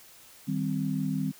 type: chord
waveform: sine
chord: C minor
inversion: first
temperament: equal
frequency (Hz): 155.56 / 196 / 261.6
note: Eb3 / G3 / C4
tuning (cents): 0 / 0 / 0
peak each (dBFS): -31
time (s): 0.47-1.32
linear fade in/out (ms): 20
effects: white hiss -53 dBFS RMS until 1.39 s